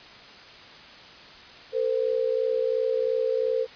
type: tone pair together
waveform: sine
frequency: 451.1 / 514 Hz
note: A4 / C5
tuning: +43 / -31 cents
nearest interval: major second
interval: 226 cents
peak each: -25 dBFS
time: 1.72-3.67 s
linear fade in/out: 50 ms
effects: white hiss -46 dBFS RMS until 3.75 s + resampled to 11025 Hz